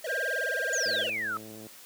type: tone with vibrato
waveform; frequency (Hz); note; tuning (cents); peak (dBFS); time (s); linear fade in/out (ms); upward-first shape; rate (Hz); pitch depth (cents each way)
square; 561; C#5; +21; -33; 0.04-1.1; 5; sine; 19; 280
type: tone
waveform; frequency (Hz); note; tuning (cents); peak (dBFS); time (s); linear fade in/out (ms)
sine; 1599; G6; +34; -29; 0.08-1.04; 20
type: exponential sweep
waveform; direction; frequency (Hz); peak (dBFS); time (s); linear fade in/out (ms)
sine; down; 7040 to 1255; -29; 0.73-1.37; 0
type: click train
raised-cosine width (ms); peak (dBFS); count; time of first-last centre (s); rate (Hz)
2; -32; 89; 0.86-1.667; 109
effects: white hiss -50 dBFS RMS until 1.85 s + high-pass 150 Hz 12 dB/octave